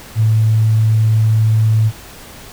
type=tone; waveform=sine; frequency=110 Hz; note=A2; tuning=in tune; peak=-9 dBFS; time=0.15-1.92 s; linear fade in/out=50 ms; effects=pink hiss -36 dBFS RMS until 2.52 s